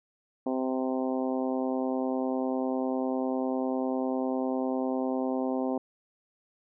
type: harmonic tone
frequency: 130 Hz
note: C3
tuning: 11 cents flat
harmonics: 2 / 3 / 4 / 5 / 6 / 7 / 8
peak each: -29 / -35 / -34 / -37 / -38 / -42 / -46 dBFS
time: 0.46-5.78 s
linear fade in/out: 5 ms
effects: none